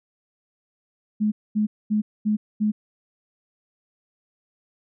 sine tone bursts, 212.1 Hz, G#3, 37 cents sharp, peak -18 dBFS, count 5, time 1.2-2.72 s, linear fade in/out 20 ms, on 120 ms, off 230 ms, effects none

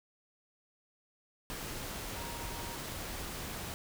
sine tone in noise, 940 Hz, A#5, 14 cents sharp, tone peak -47 dBFS, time 2.16-2.75 s, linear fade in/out 0 ms, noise pink, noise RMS -41 dBFS, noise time 1.5-3.74 s, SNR -9 dB, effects none

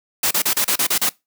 white noise bursts, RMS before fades -18 dBFS, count 8, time 0.23-1.093 s, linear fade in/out 5 ms, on 79 ms, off 33 ms, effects noise-tail reverb RT60 0.2 s tail -22 dB re dry + high-pass 150 Hz 12 dB/octave

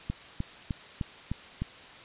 click train, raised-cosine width 5 ms, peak -18 dBFS, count 6, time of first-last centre 0.1-1.62 s, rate 3.29 Hz, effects white hiss -48 dBFS RMS until 2.04 s + resampled to 8000 Hz

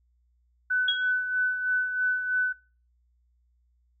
sine tone with tremolo, 1501 Hz, F#6, 24 cents sharp, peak -21 dBFS, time 0.7-2.53 s, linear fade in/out 10 ms, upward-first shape sine, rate 3.1 Hz, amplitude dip 55%
sine tone with exponential decay, 3306 Hz, G#7, 9 cents flat, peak -19 dBFS, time 0.88-1.12 s, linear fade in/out 5 ms, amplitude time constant 52 ms
effects noise-tail reverb RT60 0.4 s tail -26 dB re dry + added 60 Hz sine -64 dBFS peak until 4 s

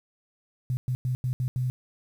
sine tone bursts at uneven times, 126.5 Hz, B2, 42 cents sharp, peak -24 dBFS, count 6, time 0.7-0.77 / 0.88-0.95 / 1.05-1.15 / 1.24-1.33 / 1.4-1.48 / 1.56-1.7 s, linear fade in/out 0 ms, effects 9-bit

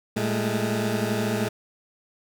20% pulse tone cluster, 113.8 / 204.6 / 217.2 Hz, A#2 / G#3 / A3, -41 / -26 / -22 cents, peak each -23 dBFS, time 0.16-1.49 s, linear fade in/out 10 ms, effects none

